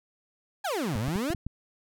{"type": "exponential two-way sweep", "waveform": "30% pulse", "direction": "down then up", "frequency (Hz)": [874, 99.4, 371.9], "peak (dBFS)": -25, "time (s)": [0.64, 1.34], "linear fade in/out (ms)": 10, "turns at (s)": 0.98}
{"type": "clicks", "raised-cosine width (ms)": 5, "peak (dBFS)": -21, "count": 6, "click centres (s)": [0.957, 1.082, 1.158, 1.304, 1.347, 1.466]}
{"effects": []}